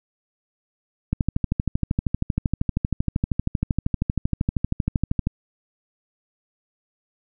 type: click train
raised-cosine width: 5 ms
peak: -8 dBFS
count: 54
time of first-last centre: 1.13-5.271 s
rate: 12.8 Hz
effects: none